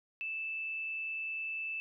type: tone with amplitude modulation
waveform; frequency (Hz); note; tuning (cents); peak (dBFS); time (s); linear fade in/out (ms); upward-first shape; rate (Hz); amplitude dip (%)
sine; 2637; E7; 0; -34; 0.21-1.8; 0; sine; 150; 25
effects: none